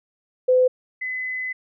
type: tone pair in turn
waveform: sine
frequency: 508 / 2020 Hz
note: B4 / B6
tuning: +49 / +39 cents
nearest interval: 2 octaves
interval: 2390 cents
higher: second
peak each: -13 / -25 dBFS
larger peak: first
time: 0.48-0.68 / 1.01-1.53 s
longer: second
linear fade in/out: 10 ms
effects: none